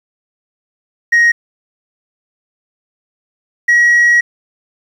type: tone pair in turn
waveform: sine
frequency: 1878 / 1908.6 Hz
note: A#6 / A#6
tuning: +12 / +40 cents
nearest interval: unison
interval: 28 cents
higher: second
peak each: -4 dBFS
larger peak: neither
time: 1.12-1.32 / 3.68-4.21 s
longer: second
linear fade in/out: 10 ms
effects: tanh soft clip ceiling -5 dBFS + 7-bit